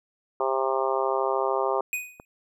harmonic tone, 133.1 Hz, C3, 30 cents sharp, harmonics 3 / 4 / 5 / 6 / 7 / 8 / 9, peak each -28 / -29 / -30 / -31 / -31 / -32 / -33 dBFS, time 0.4-1.81 s, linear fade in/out 2 ms
square tone with exponential decay, 2489 Hz, D#7, in tune, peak -24 dBFS, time 1.93-2.25 s, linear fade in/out 1 ms, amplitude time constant 68 ms
click, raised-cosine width 1 ms, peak -27 dBFS, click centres 2.199 s
effects none

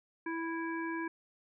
harmonic tone, 329.6 Hz, E4, in tune, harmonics 1 / 3 / 5 / 7, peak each -36 / -41 / -41 / -47 dBFS, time 0.26-1.08 s, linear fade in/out 5 ms, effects none

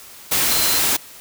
sine tone in noise, 4100 Hz, C8, 36 cents flat, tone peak -24 dBFS, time 0.5-0.79 s, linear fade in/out 10 ms, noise white, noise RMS -18 dBFS, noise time 0.31-0.97 s, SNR -9 dB, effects white hiss -41 dBFS RMS until 1.2 s

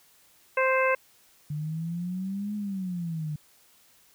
harmonic tone, 523.3 Hz, C5, in tune, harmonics 1 / 2 / 3 / 4 / 5, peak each -24 / -27 / -29 / -30 / -31 dBFS, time 0.57-0.95 s, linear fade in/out 5 ms
sine exponential two-way sweep, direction up then down, 146.83 to 210.8 to 148.1 Hz, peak -29 dBFS, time 1.5-3.36 s, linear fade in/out 5 ms, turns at 2.55 s
effects white hiss -60 dBFS RMS until 4.14 s

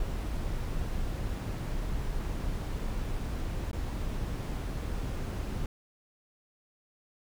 brown noise with dropouts, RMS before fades -33 dBFS, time 0-5.66 s, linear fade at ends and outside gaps 2 ms, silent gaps 3.714-3.73 s, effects none

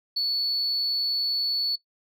sine tone, 4435 Hz, C#8, in tune, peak -21 dBFS, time 0.16-1.76 s, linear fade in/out 10 ms, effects noise-tail reverb RT60 0.1 s tail -19 dB re dry + tanh soft clip ceiling -20 dBFS

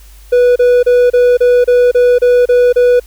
triangle tone bursts, 490.8 Hz, B4, 11 cents flat, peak -3 dBFS, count 10, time 0.32-2.999 s, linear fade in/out 10 ms, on 240 ms, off 31 ms, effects added 50 Hz sine -35 dBFS peak until 3.06 s + white hiss -45 dBFS RMS until 3.06 s

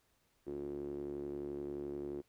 sawtooth tone with band-pass filter, 71.5 Hz, D2, 46 cents flat, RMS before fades -42 dBFS, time 0.46-2.22 s, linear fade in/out 20 ms, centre 350 Hz, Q 6.7, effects pink hiss -75 dBFS RMS until 2.28 s

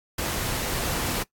pink noise, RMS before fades -28 dBFS, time 0.18-1.23 s, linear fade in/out 5 ms, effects noise-tail reverb RT60 0.1 s tail -18 dB re dry + AAC 64 kbps

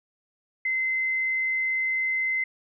sine tone, 2061 Hz, C7, 27 cents flat, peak -23 dBFS, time 0.65-2.44 s, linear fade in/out 5 ms, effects none

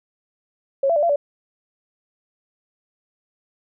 sine tone with pitch steps, 547 / 672 / 589 / 682 / 576 Hz, C#5 / E5 / D5 / F5 / D5, -23 / +33 / +5 / -41 / -34 cents, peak -15 dBFS, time 0.83-1.16 s, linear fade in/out 5 ms, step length 66 ms, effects none

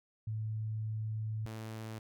sine / sawtooth tone pair in turn, 109.1 / 110.56 Hz, A2 / A2, -14 / +9 cents, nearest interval unison, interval 23 cents, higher second, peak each -34 / -37 dBFS, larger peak first, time 0.27-1.46 / 1.46-1.99 s, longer first, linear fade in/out 5 ms, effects none

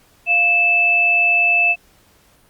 sine tone pair together, 698 / 2631 Hz, F5 / E7, -1 / -4 cents, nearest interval octave + major seventh, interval 2297 cents, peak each -23 / -12 dBFS, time 0.26-1.76 s, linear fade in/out 50 ms, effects pink hiss -54 dBFS RMS until 2.49 s + Opus 48 kbps

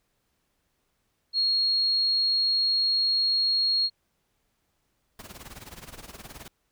sine tone, 4287 Hz, C8, 41 cents sharp, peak -21 dBFS, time 1.33-3.9 s, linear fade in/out 50 ms
pink noise with tremolo, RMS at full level -41 dBFS, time 5.19-6.48 s, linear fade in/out 2 ms, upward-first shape sine, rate 19 Hz, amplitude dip 80%
effects pink hiss -74 dBFS RMS until 6.71 s

